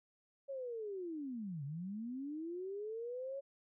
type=linear two-way sweep; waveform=sine; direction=down then up; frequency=559 to 134.5 to 559 Hz; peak=-40 dBFS; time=0.48-3.41 s; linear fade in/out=20 ms; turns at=1.64 s; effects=none